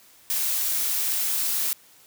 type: noise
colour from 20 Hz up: blue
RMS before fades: -25 dBFS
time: 0.3-1.73 s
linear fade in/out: 0 ms
effects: white hiss -54 dBFS RMS until 2.06 s + high-pass 60 Hz 12 dB/octave